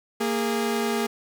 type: tone pair together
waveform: sawtooth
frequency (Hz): 230.8 / 411.2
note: A#3 / G#4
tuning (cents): -17 / -17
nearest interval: minor seventh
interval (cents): 1000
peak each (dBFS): -22 / -22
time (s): 0.2-1.07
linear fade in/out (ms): 10
effects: none